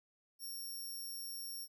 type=tone; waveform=5% pulse; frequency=5520 Hz; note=F8; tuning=21 cents flat; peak=-37 dBFS; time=0.39-1.68 s; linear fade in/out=50 ms; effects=13-bit